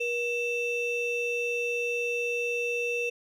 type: ring-modulated tone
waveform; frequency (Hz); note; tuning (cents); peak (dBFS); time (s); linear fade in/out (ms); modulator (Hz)
triangle; 1568; G6; 0; -22; 0-3.1; 10; 1090
effects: none